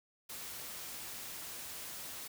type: noise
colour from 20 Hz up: white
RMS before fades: -45 dBFS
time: 0.29-2.28 s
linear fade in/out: 10 ms
effects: none